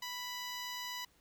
10% pulse tone with notch filter, 988 Hz, B5, in tune, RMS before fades -42 dBFS, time 0.02-1.05 s, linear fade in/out 5 ms, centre 10000 Hz, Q 1.6, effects pink hiss -69 dBFS RMS until 1.2 s

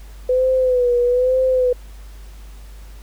sine tone with vibrato, 501 Hz, B4, 25 cents sharp, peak -13 dBFS, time 0.29-1.73 s, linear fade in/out 5 ms, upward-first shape sine, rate 1.1 Hz, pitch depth 61 cents each way, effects added 50 Hz sine -35 dBFS peak until 3.02 s + pink hiss -49 dBFS RMS until 3.02 s

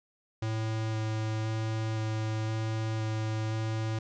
square tone with vibrato, 110 Hz, A2, in tune, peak -30 dBFS, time 0.42-3.99 s, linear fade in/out 5 ms, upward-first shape square, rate 0.97 Hz, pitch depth 8 cents each way, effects resampled to 16000 Hz + 11-bit

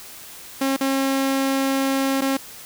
sawtooth tone with dropouts, 270 Hz, C#4, 45 cents flat, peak -15 dBFS, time 0.61-2.37 s, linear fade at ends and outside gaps 5 ms, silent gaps 0.765-0.808 / 2.21-2.218 s, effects white hiss -40 dBFS RMS until 2.65 s

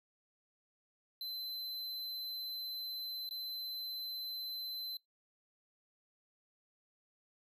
square tone with dropouts, 4058 Hz, B7, 46 cents sharp, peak -40 dBFS, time 1.21-4.97 s, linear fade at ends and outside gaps 2 ms, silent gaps 3.291-3.309 s, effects noise-tail reverb RT60 0.2 s tail -26 dB re dry

